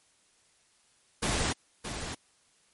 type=noise with echo; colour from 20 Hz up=pink; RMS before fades=-29 dBFS; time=1.22-1.53 s; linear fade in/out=10 ms; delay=620 ms; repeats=1; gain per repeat=-8 dB; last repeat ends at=2.15 s; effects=white hiss -66 dBFS RMS until 2.73 s + MP3 48 kbps